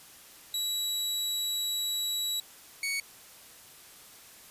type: tone pair in turn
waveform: sawtooth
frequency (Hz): 3900 / 2229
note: B7 / C#7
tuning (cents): -23 / +9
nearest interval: minor seventh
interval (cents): 968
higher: first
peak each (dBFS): -26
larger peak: neither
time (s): 0.54-2.4 / 2.83-3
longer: first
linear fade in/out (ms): 2
effects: white hiss -52 dBFS RMS until 4.5 s + resampled to 32000 Hz